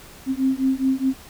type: beating tone pair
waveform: sine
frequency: 262.3 / 267.1 Hz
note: C4 / C4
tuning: +4 / +36 cents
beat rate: 4.8 Hz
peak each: -21 dBFS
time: 0.26-1.14 s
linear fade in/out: 50 ms
effects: pink hiss -44 dBFS RMS until 1.29 s